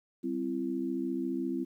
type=chord; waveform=sine; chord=C major; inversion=second; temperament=equal with one note detuned; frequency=196 / 261.6 / 336 Hz; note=G3 / C4 / E4; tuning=0 / 0 / +33 cents; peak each=-39 / -33 / -34 dBFS; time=0.23-1.65 s; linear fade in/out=20 ms; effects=11-bit